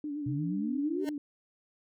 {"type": "tone with vibrato", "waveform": "sine", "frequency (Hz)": 292.8, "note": "D4", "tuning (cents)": -5, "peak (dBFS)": -33, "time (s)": [0.04, 1.18], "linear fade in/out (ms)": 2, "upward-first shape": "sine", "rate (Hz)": 8.6, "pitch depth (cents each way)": 54}
{"type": "exponential sweep", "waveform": "sine", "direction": "up", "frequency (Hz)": [123.9, 402.2], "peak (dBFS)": -31, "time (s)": [0.26, 1.05], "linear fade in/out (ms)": 5}
{"type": "tone with exponential growth", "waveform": "25% pulse", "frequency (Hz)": 304.6, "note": "D#4", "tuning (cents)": -37, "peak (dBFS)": -28, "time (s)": [0.98, 1.09], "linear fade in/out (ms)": 0, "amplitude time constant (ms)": 22}
{"effects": []}